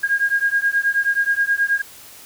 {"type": "beating tone pair", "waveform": "sine", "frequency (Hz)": [1622, 1631.4], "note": ["G#6", "G#6"], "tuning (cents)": [-41, -31], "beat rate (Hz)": 9.4, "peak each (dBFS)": -19, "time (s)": [0.03, 1.82], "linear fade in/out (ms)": 10, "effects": ["white hiss -42 dBFS RMS until 2.25 s"]}